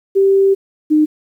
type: tone pair in turn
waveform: sine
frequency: 390.4 / 305.6 Hz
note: G4 / D#4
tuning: -7 / -31 cents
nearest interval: major third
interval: 424 cents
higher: first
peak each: -8 dBFS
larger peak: neither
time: 0.15-0.55 / 0.9-1.06 s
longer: first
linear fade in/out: 20 ms
effects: 8-bit